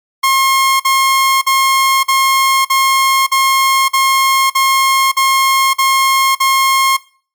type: tone bursts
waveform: sawtooth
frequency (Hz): 1073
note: C6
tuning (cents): +43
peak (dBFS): -5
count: 11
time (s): 0.23-6.97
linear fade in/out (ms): 10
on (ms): 570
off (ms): 47
effects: noise-tail reverb RT60 0.4 s tail -19 dB re dry + MP3 96 kbps